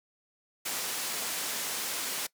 white low-pass noise, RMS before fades -34 dBFS, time 0.65-2.27 s, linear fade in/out 10 ms, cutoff 12000 Hz, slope 12 dB/octave, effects noise-tail reverb RT60 0.1 s tail -21 dB re dry + high-pass 200 Hz 12 dB/octave

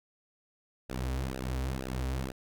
sawtooth tone with flanger, 64.8 Hz, C2, 16 cents flat, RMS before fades -34 dBFS, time 0.89-2.32 s, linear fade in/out 10 ms, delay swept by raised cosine 0.89 to 5.89 ms, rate 2.1 Hz, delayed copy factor -0.9, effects none

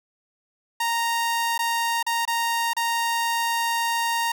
sawtooth tone with dropouts, 929 Hz, A#5, 6 cents flat, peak -18 dBFS, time 0.8-4.32 s, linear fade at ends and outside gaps 5 ms, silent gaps 1.579-1.59 / 2.028-2.065 / 2.253-2.276 / 2.734-2.766 s, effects none

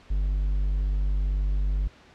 triangle tone, 49 Hz, G1, in tune, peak -20 dBFS, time 0.1-1.88 s, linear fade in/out 10 ms, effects pink hiss -53 dBFS RMS until 2.14 s + low-pass 4000 Hz 12 dB/octave

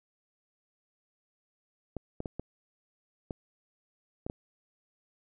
clicks, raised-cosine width 2 ms, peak -22 dBFS, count 7, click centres 1.967 / 2.204 / 2.258 / 2.396 / 3.308 / 4.265 / 4.299 s, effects none

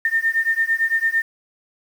sine beating tone pair, 1809 / 1817.9 Hz, A6 / A#6, +48 / -44 cents, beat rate 8.9 Hz, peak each -20 dBFS, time 0.05-1.22 s, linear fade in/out 2 ms, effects 7-bit

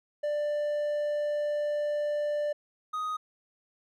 triangle tone pair in turn, 591 / 1248.9 Hz, D5 / D#6, +11 / +6 cents, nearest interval octave + minor second, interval 1295 cents, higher second, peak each -25 / -28 dBFS, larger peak first, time 0.23-2.53 / 2.93-3.17 s, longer first, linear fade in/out 10 ms, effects none

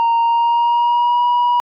sine tone with pitch glide, 928 to 968 Hz, A#5 to B5, -8 to -35 cents, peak -9 dBFS, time 0-1.6 s, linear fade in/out 0 ms, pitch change +73 cents, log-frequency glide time 0.2-1.24 s, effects tanh soft clip ceiling -11 dBFS

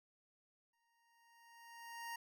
25% pulse tone with exponential growth, 932.3 Hz, A#5, in tune, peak -39 dBFS, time 0.73-2.16 s, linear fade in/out 5 ms, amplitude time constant 310 ms, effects none

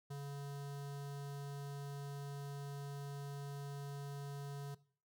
square tone with notch filter, 141.3 Hz, C#3, 34 cents sharp, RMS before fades -45 dBFS, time 0.1-4.75 s, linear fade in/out 10 ms, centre 2300 Hz, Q 1.6, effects noise-tail reverb RT60 0.5 s tail -19 dB re dry

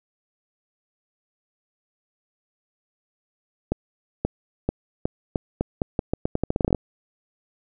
accelerating click train, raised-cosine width 2 ms, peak -8 dBFS, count 20, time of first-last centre 3.72-6.747 s, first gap 530 ms, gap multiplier 0.83, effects none

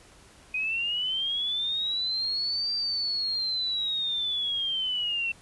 sine linear two-way sweep, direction up then down, 2489 to 4699 to 2686 Hz, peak -26 dBFS, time 0.54-5.32 s, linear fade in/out 5 ms, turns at 2.73 s, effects pink hiss -54 dBFS RMS until 5.41 s + resampled to 24000 Hz

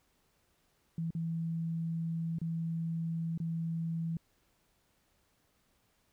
sine tone with dropouts, 164.81 Hz, E3, in tune, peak -32 dBFS, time 0.98-4.17 s, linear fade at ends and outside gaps 2 ms, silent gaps 1.106-1.15 / 2.386-2.415 / 3.377-3.401 s, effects pink hiss -73 dBFS RMS until 6.12 s

